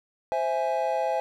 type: chord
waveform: triangle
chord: C augmented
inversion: none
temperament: equal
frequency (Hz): 523.3 / 659.3 / 830.6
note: C5 / E5 / G#5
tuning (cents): 0 / 0 / 0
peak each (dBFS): -27 / -26 / -26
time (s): 0.32-1.2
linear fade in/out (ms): 0
effects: none